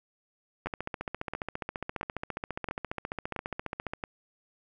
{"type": "two click trains", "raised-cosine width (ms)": 0.5, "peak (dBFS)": [-18, -18], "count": [49, 6], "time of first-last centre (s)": [[0.67, 3.935], [0.66, 4.038]], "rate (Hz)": [14.7, 1.48], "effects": []}